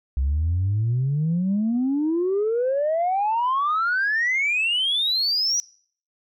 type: exponential sweep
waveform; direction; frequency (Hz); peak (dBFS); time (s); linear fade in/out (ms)
sine; up; 64.3 to 5920; -18; 0.17-5.6; 0
effects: noise-tail reverb RT60 0.5 s tail -22 dB re dry + tanh soft clip ceiling -16 dBFS